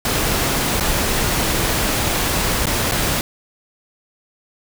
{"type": "noise with dropouts", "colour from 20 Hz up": "pink", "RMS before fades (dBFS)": -19, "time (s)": [0.05, 3.21], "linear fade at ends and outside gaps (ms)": 1, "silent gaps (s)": [[0.799, 0.807], [2.657, 2.668], [2.913, 2.92]], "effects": []}